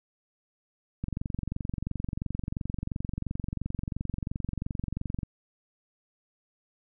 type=click train; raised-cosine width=5 ms; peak=-19 dBFS; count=97; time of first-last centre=1.04-5.232 s; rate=22.9 Hz; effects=none